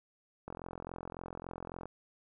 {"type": "click train", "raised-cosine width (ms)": 1, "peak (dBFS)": -28, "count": 61, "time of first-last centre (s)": [0.48, 1.856], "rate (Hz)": 43.6, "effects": []}